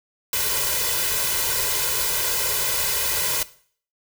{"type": "noise with comb filter", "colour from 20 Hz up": "white", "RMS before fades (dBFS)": -23, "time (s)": [0.33, 3.43], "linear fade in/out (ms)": 2, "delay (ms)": 2, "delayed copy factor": 0.95, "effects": ["noise-tail reverb RT60 0.5 s tail -17 dB re dry"]}